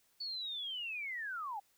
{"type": "linear sweep", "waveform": "sine", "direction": "down", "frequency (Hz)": [4500, 770], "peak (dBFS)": -38, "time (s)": [0.2, 1.6], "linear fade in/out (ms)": 10, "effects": ["white hiss -72 dBFS RMS until 1.77 s"]}